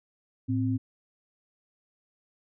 sine tone pair together, 110 / 261 Hz, A2 / C4, 0 / -4 cents, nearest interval octave + minor third, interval 1496 cents, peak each -27 dBFS, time 0.48-0.78 s, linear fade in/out 20 ms, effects none

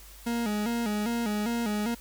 40% pulse tone with vibrato, 221.6 Hz, A3, 13 cents sharp, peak -26 dBFS, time 0.26-1.95 s, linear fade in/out 10 ms, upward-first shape square, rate 2.5 Hz, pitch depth 100 cents each way, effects added 50 Hz sine -49 dBFS peak until 2 s + white hiss -51 dBFS RMS until 2 s

